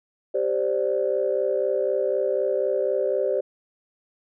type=chord; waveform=sine; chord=G suspended fourth; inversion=none; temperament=equal; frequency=392 / 523.3 / 587.3 Hz; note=G4 / C5 / D5; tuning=0 / 0 / 0 cents; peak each=-25 / -24 / -25 dBFS; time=0.34-3.41 s; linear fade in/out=10 ms; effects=tanh soft clip ceiling -11 dBFS